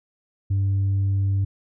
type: tone with tanh clipping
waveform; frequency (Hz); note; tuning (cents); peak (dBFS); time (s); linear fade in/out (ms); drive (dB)
sine; 98; G2; 0; -19; 0.5-1.45; 10; 1
effects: none